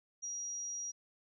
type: tone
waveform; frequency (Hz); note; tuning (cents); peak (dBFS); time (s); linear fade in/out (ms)
sine; 5740; F8; +47; -38; 0.22-0.92; 20
effects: none